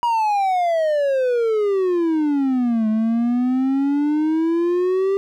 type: exponential two-way sweep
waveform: triangle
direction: down then up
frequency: 964 to 215.1 to 396.3 Hz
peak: -14 dBFS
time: 0.03-5.17 s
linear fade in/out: 0 ms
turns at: 2.88 s
effects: none